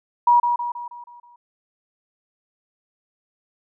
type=tone with echo; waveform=sine; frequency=960 Hz; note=B5; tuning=49 cents flat; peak=-11 dBFS; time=0.27-0.4 s; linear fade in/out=5 ms; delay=160 ms; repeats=6; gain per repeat=-6 dB; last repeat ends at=1.36 s; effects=none